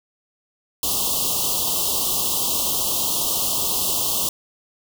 white band-stop noise, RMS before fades -22 dBFS, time 0.83-4.29 s, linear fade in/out 2 ms, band 1200 to 2800 Hz, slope 96 dB/octave, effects none

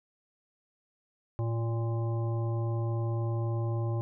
harmonic tone with a mistuned harmonic, 115.7 Hz, A#2, 13 cents flat, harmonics 1 / 3 / 5 / 7 / 9, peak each -28 / -38 / -42 / -45 / -47 dBFS, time 1.39-4.01 s, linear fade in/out 0 ms, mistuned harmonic 1, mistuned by -31 cents, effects none

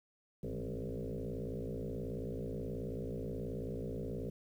sine tone with frequency modulation, 150 Hz, D3, 37 cents sharp, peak -37 dBFS, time 0.43-4.3 s, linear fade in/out 5 ms, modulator 58.6 Hz, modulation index 6.3, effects 11-bit

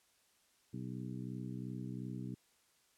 harmonic tone with a mistuned harmonic, 62.8 Hz, B1, 30 cents sharp, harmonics 2 / 3 / 4 / 5 / 6, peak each -44 / -45 / -47 / -50 / -57 dBFS, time 0.73-2.35 s, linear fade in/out 10 ms, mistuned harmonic 6, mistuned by +110 cents, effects white hiss -72 dBFS RMS until 2.97 s + low-pass 11000 Hz 12 dB/octave

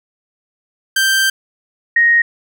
sawtooth / sine tone pair in turn, 1568 / 1870.6 Hz, G6 / A#6, 0 / +6 cents, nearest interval minor third, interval 306 cents, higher second, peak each -8 dBFS, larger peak neither, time 0.96-1.3 / 1.96-2.22 s, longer first, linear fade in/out 5 ms, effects none

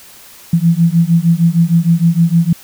sine beating tone pair, 164.81 / 171.31 Hz, E3 / F3, 0 / -33 cents, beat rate 6.5 Hz, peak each -11 dBFS, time 0.53-2.53 s, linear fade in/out 5 ms, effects white hiss -39 dBFS RMS until 2.63 s

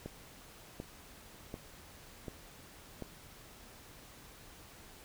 click train, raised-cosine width 2 ms, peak -27 dBFS, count 5, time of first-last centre 0.06-3.023 s, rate 1.35 Hz, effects pink hiss -55 dBFS RMS until 5.04 s

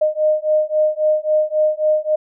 sine beating tone pair, 613 / 616.7 Hz, D#5 / D#5, -26 / -16 cents, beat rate 3.7 Hz, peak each -17 dBFS, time 0.01-2.16 s, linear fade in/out 10 ms, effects none

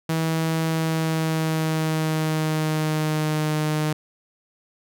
sawtooth tone with pitch glide, 161.5 to 153.41 Hz, E3 to D#3, -35 to -24 cents, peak -17 dBFS, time 0.09-3.93 s, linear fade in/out 5 ms, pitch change -89 cents, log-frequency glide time 0.67-3.54 s, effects none

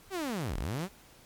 sawtooth linear two-way sweep, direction down then up, 403.4 to 30.87 to 204.9 Hz, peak -28 dBFS, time 0.1-0.89 s, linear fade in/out 50 ms, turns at 0.57 s, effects pink hiss -57 dBFS RMS until 1.25 s + MP3 96 kbps

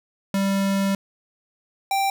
square tone pair in turn, 196 / 784 Hz, G3 / G5, 0 / 0 cents, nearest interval 2 octaves, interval 2400 cents, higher second, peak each -20 dBFS, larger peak neither, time 0.34-0.95 / 1.91-2.1 s, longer first, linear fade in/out 2 ms, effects none

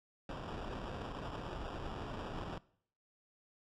pink noise with sample-and-hold, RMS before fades -43 dBFS, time 0.29-2.58 s, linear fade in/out 2 ms, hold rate 2100 Hz, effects noise-tail reverb RT60 0.6 s tail -21 dB re dry + low-pass 4000 Hz 12 dB/octave

